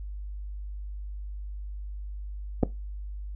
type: clicks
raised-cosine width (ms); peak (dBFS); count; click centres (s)
2; -16 / -7; 2; 2.629 / 2.633
effects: noise-tail reverb RT60 0.2 s tail -18 dB re dry + added 50 Hz sine -34 dBFS peak until 3.35 s